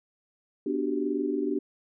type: chord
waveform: sine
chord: G major seventh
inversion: first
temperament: equal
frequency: 246.9 / 293.7 / 370 / 392 Hz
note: B3 / D4 / F#4 / G4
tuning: 0 / 0 / 0 / 0 cents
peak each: -33 / -29 / -33 / -31 dBFS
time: 0.66-1.59 s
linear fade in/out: 5 ms
effects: none